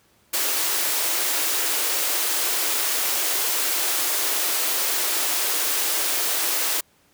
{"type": "high-pass noise", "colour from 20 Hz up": "white", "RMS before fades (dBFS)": -23, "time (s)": [0.33, 6.81], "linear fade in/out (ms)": 10, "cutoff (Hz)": 290, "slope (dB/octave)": 96, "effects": ["pink hiss -60 dBFS RMS until 7.13 s", "high-pass 80 Hz 12 dB/octave"]}